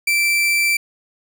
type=tone; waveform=40% pulse; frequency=2339 Hz; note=D7; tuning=8 cents flat; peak=-14 dBFS; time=0.07-0.77 s; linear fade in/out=5 ms; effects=none